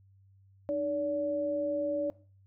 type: tone pair together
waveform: sine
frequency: 304.6 / 574.1 Hz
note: D#4 / D5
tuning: -37 / -39 cents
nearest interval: major seventh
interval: 1098 cents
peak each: -35 / -29 dBFS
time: 0.69-2.1 s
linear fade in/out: 0 ms
effects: noise-tail reverb RT60 0.4 s tail -20 dB re dry + added 97 Hz sine -58 dBFS peak until 2.46 s